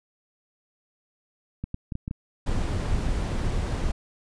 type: clicks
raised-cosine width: 5 ms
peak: -18 dBFS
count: 9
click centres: 1.64 / 1.744 / 1.922 / 1.954 / 2.079 / 2.111 / 2.798 / 2.947 / 2.986 s
type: noise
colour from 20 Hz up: brown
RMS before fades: -26 dBFS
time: 2.46-3.92 s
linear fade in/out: 10 ms
effects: resampled to 22050 Hz